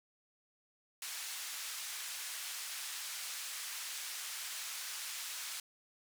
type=band-pass noise; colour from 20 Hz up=white; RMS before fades=-43 dBFS; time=1.02-5.6 s; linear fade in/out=2 ms; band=1300 to 9700 Hz; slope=12 dB/octave; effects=none